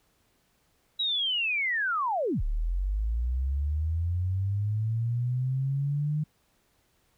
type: linear two-way sweep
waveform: sine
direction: down then up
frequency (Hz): 3900 to 34.37 to 153.2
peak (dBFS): -25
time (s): 0.99-6.24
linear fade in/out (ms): 10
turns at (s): 2.42
effects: pink hiss -69 dBFS RMS until 7.17 s